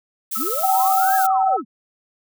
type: noise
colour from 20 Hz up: violet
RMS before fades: -25 dBFS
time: 0.31-1.27 s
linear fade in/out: 10 ms
type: tone with tremolo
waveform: sine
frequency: 1300 Hz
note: E6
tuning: 24 cents flat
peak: -23 dBFS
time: 0.35-1.62 s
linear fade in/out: 10 ms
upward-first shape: triangle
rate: 18 Hz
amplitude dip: 95%
type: linear two-way sweep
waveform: sine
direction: up then down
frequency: 180 to 1667 to 180 Hz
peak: -25 dBFS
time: 0.36-1.65 s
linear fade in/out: 50 ms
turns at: 1.16 s
type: tone with vibrato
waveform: sine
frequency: 765 Hz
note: G5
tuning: 42 cents flat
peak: -15 dBFS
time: 0.63-1.57 s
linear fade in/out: 10 ms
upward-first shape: sine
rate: 16 Hz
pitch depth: 9 cents each way
effects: none